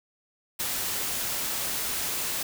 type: noise with ADSR envelope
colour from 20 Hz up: white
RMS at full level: -28 dBFS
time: 0.59-2.43 s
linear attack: 14 ms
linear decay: 24 ms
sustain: -2 dB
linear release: 4 ms
effects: none